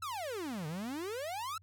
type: exponential two-way sweep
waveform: 45% pulse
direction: down then up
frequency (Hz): 1367 to 146.83 to 1367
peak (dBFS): -37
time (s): 0.02-1.58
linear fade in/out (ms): 5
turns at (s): 0.67
effects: added 94 Hz sine -59 dBFS peak until 1.62 s